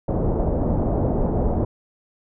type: low-pass noise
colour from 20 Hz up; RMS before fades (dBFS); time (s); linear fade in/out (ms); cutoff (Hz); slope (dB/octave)
pink; -21; 0.08-1.65; 5; 720; 24
effects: none